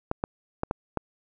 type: clicks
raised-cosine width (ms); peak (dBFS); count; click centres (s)
1; -12; 5; 0.114 / 0.239 / 0.634 / 0.711 / 0.973
effects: none